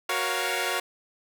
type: chord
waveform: 10% pulse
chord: Gb major seventh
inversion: none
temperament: equal with one note detuned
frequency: 370 / 470.2 / 554.4 / 698.5 Hz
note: Gb4 / Bb4 / Db5 / F5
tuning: 0 / +15 / 0 / 0 cents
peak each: -23 dBFS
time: 0.09-0.8 s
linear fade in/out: 5 ms
effects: none